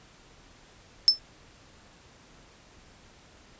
sine tone with exponential decay, 5280 Hz, E8, 2 cents sharp, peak -10 dBFS, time 1.08-1.19 s, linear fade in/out 0 ms, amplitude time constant 23 ms, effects pink hiss -55 dBFS RMS until 3.59 s + resampled to 16000 Hz

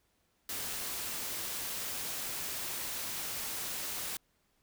white noise, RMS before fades -38 dBFS, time 0.49-4.17 s, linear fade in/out 2 ms, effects pink hiss -74 dBFS RMS until 4.62 s

